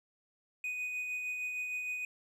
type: tone with tremolo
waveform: triangle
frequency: 2489 Hz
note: D#7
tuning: in tune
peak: -32 dBFS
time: 0.64-2.05 s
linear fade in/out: 2 ms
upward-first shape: sine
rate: 6.5 Hz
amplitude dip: 30%
effects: none